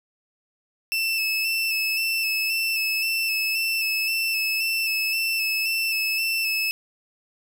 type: tone with vibrato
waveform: 30% pulse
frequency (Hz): 2637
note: E7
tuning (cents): 0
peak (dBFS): -19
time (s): 0.92-6.71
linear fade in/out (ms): 0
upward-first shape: square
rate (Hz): 1.9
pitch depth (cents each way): 23
effects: none